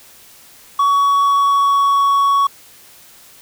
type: tone with pitch glide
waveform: triangle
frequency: 1126 to 1117.6 Hz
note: C#6 to C#6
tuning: +27 to +14 cents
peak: -9 dBFS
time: 0.79-2.47 s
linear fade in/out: 5 ms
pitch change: -13 cents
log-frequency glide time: 0.92-2.11 s
effects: white hiss -44 dBFS RMS until 3.41 s